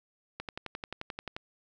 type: click train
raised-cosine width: 0.3 ms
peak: -21 dBFS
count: 12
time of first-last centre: 0.4-1.365 s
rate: 11.4 Hz
effects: none